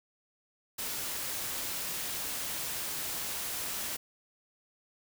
white noise, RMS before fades -36 dBFS, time 0.78-3.97 s, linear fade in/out 10 ms, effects none

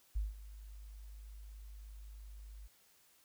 sine tone with ADSR envelope, 51.6 Hz, G#1, 10 cents flat, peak -31 dBFS, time 0.15-2.68 s, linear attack 15 ms, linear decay 170 ms, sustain -17 dB, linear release 21 ms, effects white hiss -68 dBFS RMS until 3.24 s

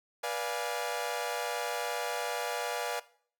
sawtooth chord, B diminished seventh, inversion none, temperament equal with one note detuned, 486.5 / 587.3 / 698.5 / 830.6 Hz, B4 / D5 / F5 / Ab5, -26 / 0 / 0 / 0 cents, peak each -34 dBFS, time 0.23-3 s, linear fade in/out 10 ms, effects noise-tail reverb RT60 0.5 s tail -18 dB re dry

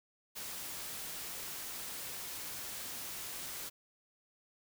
white noise, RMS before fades -43 dBFS, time 0.35-3.7 s, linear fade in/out 20 ms, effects none

